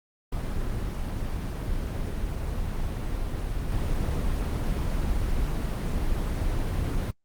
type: noise with level steps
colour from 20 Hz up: brown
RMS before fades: -29 / -26 dBFS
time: 0.32-7.11 s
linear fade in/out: 5 ms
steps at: 3.7 s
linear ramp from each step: 20 ms
effects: noise-tail reverb RT60 0.1 s tail -26 dB re dry + Opus 24 kbps